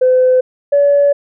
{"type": "tone pair in turn", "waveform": "sine", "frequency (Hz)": [510, 570.6], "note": ["C5", "C#5"], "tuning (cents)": [-44, 50], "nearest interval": "major second", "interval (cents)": 194, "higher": "second", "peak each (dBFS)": -6, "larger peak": "neither", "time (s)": [[0.01, 0.41], [0.72, 1.13]], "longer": "second", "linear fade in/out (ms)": 10, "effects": ["tanh soft clip ceiling -3 dBFS"]}